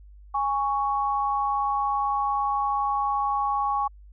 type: tone pair together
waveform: sine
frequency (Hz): 823.5 / 1112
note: G#5 / C#6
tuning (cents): -15 / +5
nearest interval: perfect fourth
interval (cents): 520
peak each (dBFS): -25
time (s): 0.34-3.88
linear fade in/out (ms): 10
effects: added 50 Hz sine -45 dBFS peak until 4.12 s